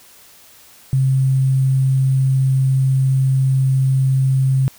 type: tone with sample-and-hold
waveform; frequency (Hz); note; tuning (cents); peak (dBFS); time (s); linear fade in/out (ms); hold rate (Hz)
sine; 132.9; C3; +27; -12; 0.93-4.68; 0; 8820
effects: white hiss -46 dBFS RMS until 4.78 s